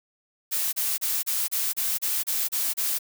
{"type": "noise bursts", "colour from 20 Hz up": "blue", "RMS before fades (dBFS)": -26, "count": 10, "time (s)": [0.51, 2.989], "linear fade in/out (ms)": 20, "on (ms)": 220, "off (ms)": 31, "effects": []}